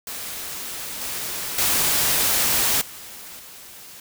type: noise with level steps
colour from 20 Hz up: white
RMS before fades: -32 / -29 / -20 / -39 / -42 dBFS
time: 0.07-4 s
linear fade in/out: 2 ms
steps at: 1.01 / 1.58 / 2.81 / 3.39 s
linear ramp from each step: 5 ms
effects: none